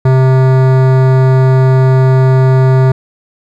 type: tone with hard clipping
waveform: sine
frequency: 130.81 Hz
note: C3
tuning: in tune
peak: -7 dBFS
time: 0.05-2.92 s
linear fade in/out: 5 ms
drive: 17 dB
effects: none